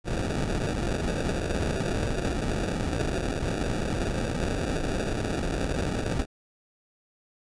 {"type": "noise with sample-and-hold", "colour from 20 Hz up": "pink", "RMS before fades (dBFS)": -28, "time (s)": [0.04, 6.26], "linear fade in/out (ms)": 50, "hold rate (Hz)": 1050, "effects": ["resampled to 22050 Hz"]}